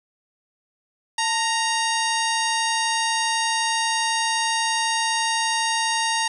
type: harmonic tone with a mistuned harmonic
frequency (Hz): 932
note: A#5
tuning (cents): -1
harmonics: 1 / 2 / 3 / 4 / 5 / 6 / 7 / 9 / 10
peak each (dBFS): -24 / -27 / -29 / -30 / -31 / -32 / -32 / -34 / -34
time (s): 1.18-6.28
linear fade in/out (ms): 5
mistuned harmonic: 1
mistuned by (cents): -63
effects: 9-bit